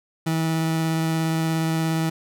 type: tone with vibrato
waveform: 30% pulse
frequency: 161.6 Hz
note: E3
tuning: 34 cents flat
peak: -18 dBFS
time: 0.26-2.1 s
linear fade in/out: 10 ms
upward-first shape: triangle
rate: 17 Hz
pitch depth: 11 cents each way
effects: none